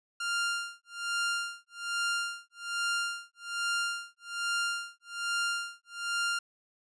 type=tone with tremolo; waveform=sawtooth; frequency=1396.9 Hz; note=F6; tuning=in tune; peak=-24 dBFS; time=0.2-6.39 s; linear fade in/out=5 ms; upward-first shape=sine; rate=1.2 Hz; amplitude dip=100%; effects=resampled to 22050 Hz